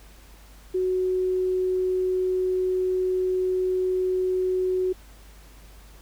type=tone; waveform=sine; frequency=370 Hz; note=F#4; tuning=in tune; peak=-21 dBFS; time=0.74-4.93 s; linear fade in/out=10 ms; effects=added 50 Hz sine -47 dBFS peak until 6.01 s + pink hiss -53 dBFS RMS until 6.01 s